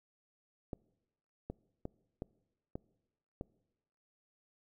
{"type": "clicks", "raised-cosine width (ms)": 2, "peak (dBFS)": -26, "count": 6, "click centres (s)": [0.732, 1.5, 1.854, 2.221, 2.755, 3.411], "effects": ["noise-tail reverb RT60 1.0 s tail -24 dB re dry"]}